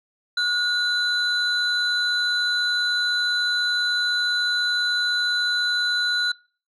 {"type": "tone pair together", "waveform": "sine", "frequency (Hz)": [1449, 4005], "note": ["F#6", "B7"], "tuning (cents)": [-37, 23], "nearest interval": "octave + tritone", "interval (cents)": 1760, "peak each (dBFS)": -21, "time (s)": [0.37, 6.32], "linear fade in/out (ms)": 5, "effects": ["noise-tail reverb RT60 0.4 s tail -24 dB re dry", "tanh soft clip ceiling -15 dBFS"]}